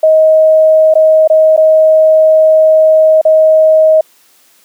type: tone with dropouts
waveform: sine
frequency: 630 Hz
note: D#5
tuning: 21 cents sharp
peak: -3 dBFS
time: 0.03-4.01 s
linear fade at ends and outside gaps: 5 ms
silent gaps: 0.94-0.953 / 1.276-1.299 / 1.565-1.575 / 3.214-3.251 s
effects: white hiss -48 dBFS RMS until 4.64 s + high-pass 200 Hz 12 dB/octave